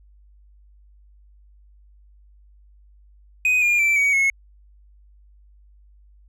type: tone with pitch steps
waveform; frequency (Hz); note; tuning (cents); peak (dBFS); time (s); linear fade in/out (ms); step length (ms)
triangle; 2500 / 2416 / 2335 / 2257 / 2181; D#7 / D7 / D7 / C#7 / C#7; +8 / +48 / -11 / +31 / -29; -14; 3.45-4.3; 2; 170
effects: added 50 Hz sine -49 dBFS peak until 6.28 s